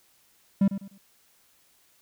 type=tone with echo; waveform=triangle; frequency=196.7 Hz; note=G3; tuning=6 cents sharp; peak=-15 dBFS; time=0.61-0.68 s; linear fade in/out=5 ms; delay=100 ms; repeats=3; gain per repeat=-11 dB; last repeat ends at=0.98 s; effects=white hiss -63 dBFS RMS until 2.01 s